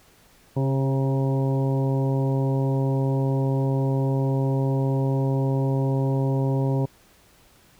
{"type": "harmonic tone with a mistuned harmonic", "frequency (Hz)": 135.1, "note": "C#3", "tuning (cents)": -44, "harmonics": [1, 2, 3, 4, 5, 6, 7], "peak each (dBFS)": [-21, -28, -30, -32, -39, -41, -37], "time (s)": [0.56, 6.86], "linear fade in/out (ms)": 10, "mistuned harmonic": 3, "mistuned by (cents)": -19, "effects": ["pink hiss -56 dBFS RMS until 7.79 s"]}